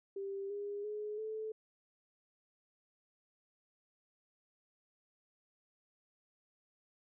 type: tone with pitch steps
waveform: sine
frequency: 393.6 / 407.2 / 421.4 / 436 Hz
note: G4 / G#4 / G#4 / A4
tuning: +7 / -34 / +25 / -16 cents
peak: -38 dBFS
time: 0.16-1.52 s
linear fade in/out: 5 ms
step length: 340 ms
effects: none